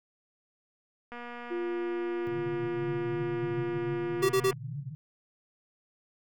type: click train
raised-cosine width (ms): 0.5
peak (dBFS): -28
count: 819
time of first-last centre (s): 1.12-4.528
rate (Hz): 240
type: tone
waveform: sine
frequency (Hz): 349.2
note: F4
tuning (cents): 0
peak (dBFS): -30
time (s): 1.5-4.31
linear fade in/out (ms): 20
type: band-pass noise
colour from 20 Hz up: white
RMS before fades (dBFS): -39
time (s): 2.27-4.95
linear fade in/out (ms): 0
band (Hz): 120 to 150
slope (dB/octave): 96
type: tone bursts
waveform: square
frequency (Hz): 385.1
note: G4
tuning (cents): -31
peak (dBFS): -23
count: 3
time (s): 4.22-4.512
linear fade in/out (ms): 10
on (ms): 74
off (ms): 35
effects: none